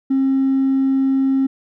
sine tone with hard clipping, 268.2 Hz, C4, 43 cents sharp, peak -14 dBFS, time 0.1-1.47 s, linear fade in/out 10 ms, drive 1 dB, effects none

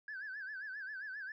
sine tone with vibrato, 1623 Hz, G#6, 40 cents flat, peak -40 dBFS, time 0.08-1.32 s, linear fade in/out 2 ms, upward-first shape sine, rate 7.5 Hz, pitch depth 130 cents each way, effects tanh soft clip ceiling -38 dBFS

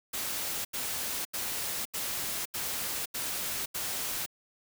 white noise bursts, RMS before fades -34 dBFS, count 7, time 0.13-4.262 s, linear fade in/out 10 ms, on 520 ms, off 82 ms, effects none

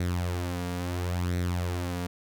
sawtooth tone with flanger, 88.6 Hz, F2, 25 cents sharp, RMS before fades -30 dBFS, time 0-2.07 s, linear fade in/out 5 ms, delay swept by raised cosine 0.5 to 4.3 ms, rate 0.73 Hz, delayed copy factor +0.6, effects none

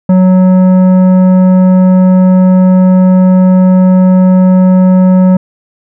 sine tone with tanh clipping, 185 Hz, F#3, in tune, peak -4 dBFS, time 0.09-5.37 s, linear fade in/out 5 ms, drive 11 dB, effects none

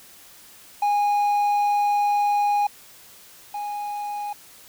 triangle tone pair in turn, 822 / 825.5 Hz, G#5 / G#5, -18 / -11 cents, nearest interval unison, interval 7 cents, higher second, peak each -16 / -25 dBFS, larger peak first, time 0.82-2.67 / 3.54-4.33 s, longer first, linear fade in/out 5 ms, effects white hiss -48 dBFS RMS until 4.68 s

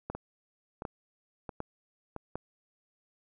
two click trains, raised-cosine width 1 ms, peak -24 / -21 dBFS, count 4 / 4, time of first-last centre 0.15-2.163 / 0.1-2.356 s, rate 1.49 / 1.33 Hz, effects none

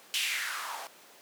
blue noise with band-pass filter sweep, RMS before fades -34 dBFS, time 0.14-0.87 s, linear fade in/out 0 ms, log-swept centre 3200 to 690 Hz, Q 3.6, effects pink hiss -54 dBFS RMS until 1.21 s + high-pass 400 Hz 12 dB/octave

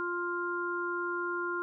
harmonic tone, 350.2 Hz, F4, 5 cents sharp, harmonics 1 / 3 / 4, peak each -35 / -37 / -34 dBFS, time 0-1.62 s, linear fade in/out 0 ms, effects none

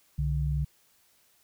sine tone pair together, 64.4 / 146.59 Hz, C2 / D3, -27 / -3 cents, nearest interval octave + major second, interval 1424 cents, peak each -28 dBFS, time 0.18-0.65 s, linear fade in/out 10 ms, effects white hiss -65 dBFS RMS until 1.43 s

